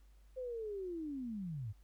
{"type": "linear sweep", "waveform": "sine", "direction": "down", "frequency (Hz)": [523.3, 94], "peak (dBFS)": -39, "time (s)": [0.36, 1.73], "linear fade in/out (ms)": 20, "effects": ["added 50 Hz sine -59 dBFS peak until 1.83 s", "pink hiss -75 dBFS RMS until 1.83 s"]}